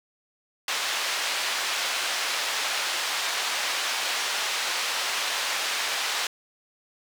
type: band-pass noise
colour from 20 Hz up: white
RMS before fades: -28 dBFS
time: 0.68-6.27 s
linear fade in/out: 2 ms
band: 690 to 4500 Hz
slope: 12 dB/octave
effects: none